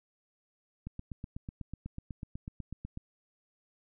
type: click train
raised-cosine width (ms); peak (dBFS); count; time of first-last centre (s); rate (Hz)
5; -27; 18; 0.87-2.974; 8.08
effects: none